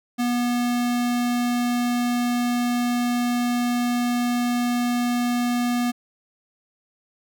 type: tone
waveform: square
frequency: 242.6 Hz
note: B3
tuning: 31 cents flat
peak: -21 dBFS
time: 0.18-5.92 s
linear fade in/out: 20 ms
effects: none